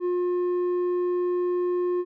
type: tone with low-pass filter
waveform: square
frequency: 356.6 Hz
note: F4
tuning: 36 cents sharp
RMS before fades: -25 dBFS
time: 0-2.05 s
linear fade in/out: 50 ms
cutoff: 720 Hz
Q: 1.2
effects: none